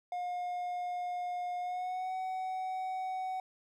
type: tone with pitch glide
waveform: triangle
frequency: 715 to 750.1 Hz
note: F5 to F#5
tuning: +41 to +23 cents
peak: -32 dBFS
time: 0.12-3.4 s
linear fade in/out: 2 ms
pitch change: +82 cents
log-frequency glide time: 1.59-2.14 s
effects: none